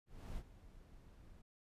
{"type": "noise with ADSR envelope", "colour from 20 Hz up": "brown", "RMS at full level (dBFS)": -44, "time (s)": [0.06, 1.42], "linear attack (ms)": 310, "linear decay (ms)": 58, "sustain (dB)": -15, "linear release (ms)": 9, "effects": ["resampled to 32000 Hz"]}